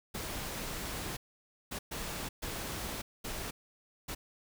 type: noise bursts at uneven times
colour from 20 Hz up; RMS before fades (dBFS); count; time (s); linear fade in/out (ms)
pink; -39; 6; 0.14-1.17 / 1.71-1.79 / 1.91-2.29 / 2.42-3.02 / 3.24-3.51 / 4.08-4.15; 10
effects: none